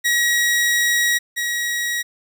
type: tone pair in turn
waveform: sawtooth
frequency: 1907 / 1907 Hz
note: A#6 / A#6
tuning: +39 / +39 cents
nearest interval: unison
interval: 0 cents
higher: neither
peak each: -12 / -17 dBFS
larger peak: first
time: 0.04-1.19 / 1.36-2.03 s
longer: first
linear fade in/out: 20 ms
effects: none